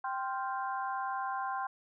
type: harmonic tone with a mistuned harmonic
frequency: 261.5 Hz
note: C4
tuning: 1 cent flat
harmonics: 3 / 4 / 5 / 6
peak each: -36 / -36 / -43 / -44 dBFS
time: 0.04-1.67 s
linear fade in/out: 5 ms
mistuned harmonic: 5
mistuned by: +110 cents
effects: none